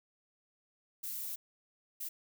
violet noise bursts at uneven times, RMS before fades -40 dBFS, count 2, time 1.03-1.36 / 2-2.09 s, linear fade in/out 10 ms, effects none

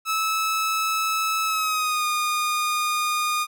sawtooth tone with pitch glide, 1303 to 1222.8 Hz, E6 to D#6, -20 to -30 cents, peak -18 dBFS, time 0.05-3.47 s, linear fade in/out 50 ms, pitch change -110 cents, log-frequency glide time 1.45-2.06 s, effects none

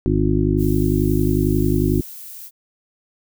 harmonic tone, 51.1 Hz, G#1, 27 cents flat, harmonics 1 / 2 / 3 / 5 / 6 / 7, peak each -22 / -22 / -22 / -22 / -22 / -22 dBFS, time 0.06-2.01 s, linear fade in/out 0 ms
violet noise, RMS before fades -36 dBFS, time 0.57-2.51 s, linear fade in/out 50 ms
effects none

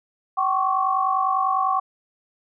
sine tone cluster, 763 / 1087 / 1137 Hz, G5 / C#6 / C#6, -47 / -34 / +44 cents, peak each -23 dBFS, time 0.37-1.8 s, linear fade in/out 10 ms, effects none

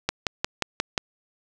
click train, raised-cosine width 0.2 ms, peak -5 dBFS, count 6, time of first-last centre 0.09-0.978 s, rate 5.63 Hz, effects none

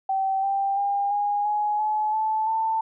sine tone with pitch steps, 772 / 787.8 / 803.9 / 820.3 / 837 / 854.1 / 871.6 / 889.4 Hz, G5 / G5 / G5 / G#5 / G#5 / G#5 / A5 / A5, -27 / +8 / +43 / -22 / +13 / +48 / -17 / +18 cents, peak -21 dBFS, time 0.09-2.81 s, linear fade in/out 5 ms, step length 340 ms, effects none

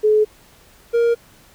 sine / triangle tone pair in turn, 427.4 / 468.6 Hz, G#4 / A#4, +50 / +9 cents, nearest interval major second, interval 159 cents, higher second, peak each -11 dBFS, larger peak neither, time 0.03-0.25 / 0.93-1.15 s, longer neither, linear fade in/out 20 ms, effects pink hiss -50 dBFS RMS until 1.54 s

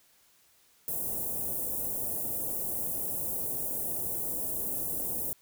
white band-stop noise, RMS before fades -33 dBFS, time 0.88-5.33 s, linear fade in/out 0 ms, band 670 to 10000 Hz, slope 24 dB/octave, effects white hiss -64 dBFS RMS until 5.41 s

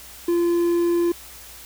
triangle tone, 344 Hz, F4, 26 cents flat, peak -15 dBFS, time 0.28-1.12 s, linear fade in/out 5 ms, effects added 60 Hz sine -50 dBFS peak until 1.65 s + white hiss -42 dBFS RMS until 1.65 s

